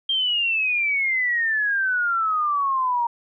sine exponential sweep, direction down, 3200 to 932.3 Hz, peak -19 dBFS, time 0.09-3.07 s, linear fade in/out 5 ms, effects none

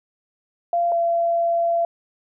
sine tone pair in turn, 689 / 679.5 Hz, F5 / F5, -24 / -48 cents, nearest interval unison, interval 24 cents, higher first, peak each -17 dBFS, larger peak neither, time 0.73-0.92 / 0.92-1.85 s, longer second, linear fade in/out 2 ms, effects none

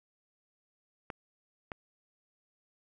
clicks, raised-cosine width 0.5 ms, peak -23 dBFS, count 2, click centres 1.102 / 1.718 s, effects none

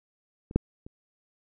clicks, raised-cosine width 3 ms, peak -27 / -7 / -30 dBFS, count 3, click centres 0.511 / 0.56 / 0.865 s, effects none

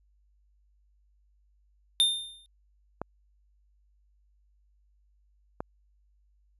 square tone with exponential decay, 3619 Hz, A7, 48 cents sharp, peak -18 dBFS, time 2-2.46 s, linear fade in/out 0 ms, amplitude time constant 100 ms
clicks, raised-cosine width 1 ms, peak -18 dBFS, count 2, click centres 3.016 / 5.605 s
effects added 50 Hz sine -63 dBFS peak until 6.59 s + resampled to 32000 Hz

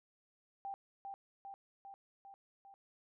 sine tone with echo, 789 Hz, G5, 11 cents sharp, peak -40 dBFS, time 0.65-0.74 s, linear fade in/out 0 ms, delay 400 ms, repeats 5, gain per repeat -3 dB, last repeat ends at 2.74 s, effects none

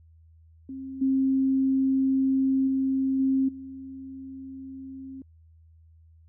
sine tone with level steps, 266.6 Hz, C4, 33 cents sharp, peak -34 / -20 / -22 / -20 / -37 dBFS, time 0.69-5.22 s, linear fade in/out 2 ms, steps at 1.01 / 2.67 / 3.19 / 3.48 s, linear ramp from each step 10 ms, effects added 81 Hz sine -52 dBFS peak until 6.28 s

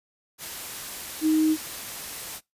sine tone in noise, 313 Hz, D#4, 10 cents sharp, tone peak -18 dBFS, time 1.21-1.57 s, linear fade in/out 50 ms, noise white, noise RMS -36 dBFS, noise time 0.38-2.41 s, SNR +15 dB, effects noise-tail reverb RT60 0.2 s tail -24 dB re dry + resampled to 32000 Hz

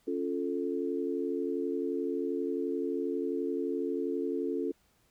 sine chord, Db augmented, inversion none, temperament equal, 277.2 / 349.2 / 440 Hz, Db4 / F4 / A4, 0 / 0 / 0 cents, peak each -34 dBFS, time 0.07-4.72 s, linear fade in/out 10 ms, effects pink hiss -69 dBFS RMS until 5.1 s

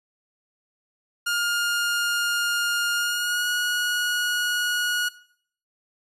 sawtooth tone with pitch glide, 1415 to 1452.3 Hz, F6 to F#6, +22 to -33 cents, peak -19 dBFS, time 1.26-5.09 s, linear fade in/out 10 ms, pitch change +45 cents, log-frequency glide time 2.93-3.47 s, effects noise-tail reverb RT60 0.6 s tail -18 dB re dry + resampled to 32000 Hz

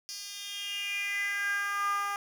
10% pulse tone with high-pass filter sweep, 403.7 Hz, G#4, 49 cents flat, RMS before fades -33 dBFS, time 0.09-2.16 s, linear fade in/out 0 ms, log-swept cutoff 4700 to 980 Hz, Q 6.2, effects none

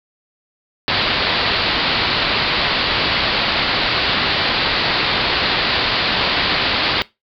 white low-pass noise, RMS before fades -18 dBFS, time 0.88-7.02 s, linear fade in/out 0 ms, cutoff 4700 Hz, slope 96 dB/octave, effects noise-tail reverb RT60 0.2 s tail -19 dB re dry

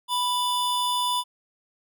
square tone pair together, 987 / 3517 Hz, B5 / A7, -1 / -1 cents, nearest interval octave + minor seventh, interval 2200 cents, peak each -25 / -28 dBFS, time 0.08-1.24 s, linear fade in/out 50 ms, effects none

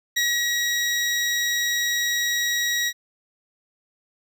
20% pulse tone with ADSR envelope, 1910 Hz, A#6, 42 cents sharp, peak -14 dBFS, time 0.16-2.93 s, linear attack 11 ms, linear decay 250 ms, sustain -2 dB, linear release 54 ms, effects none

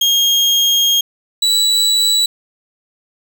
35% pulse tone pair in turn, 3244 / 3937 Hz, G#7 / B7, -41 / -6 cents, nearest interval minor third, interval 335 cents, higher second, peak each -9 dBFS, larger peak neither, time 0.01-1.01 / 1.42-2.26 s, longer first, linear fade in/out 5 ms, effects none

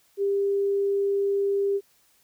sine tone, 398.3 Hz, G4, 28 cents sharp, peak -21 dBFS, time 0.17-1.81 s, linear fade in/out 50 ms, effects white hiss -63 dBFS RMS until 2.23 s

